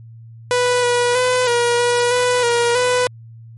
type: tone with pitch steps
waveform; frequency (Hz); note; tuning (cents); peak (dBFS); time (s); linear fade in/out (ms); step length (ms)
sawtooth; 493.3 / 485.8 / 503 / 478 / 483.2 / 494.9 / 474.5 / 497.6; B4 / B4 / B4 / A#4 / B4 / B4 / A#4 / B4; -2 / -29 / +32 / +43 / -38 / +4 / +31 / +13; -10; 0.51-3.07; 0; 320
effects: added 114 Hz sine -36 dBFS peak until 3.57 s + MP3 48 kbps